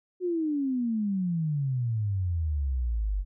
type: exponential sweep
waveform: sine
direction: down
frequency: 370 to 45.89 Hz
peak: -25 dBFS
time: 0.2-3.25 s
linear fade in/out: 50 ms
effects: none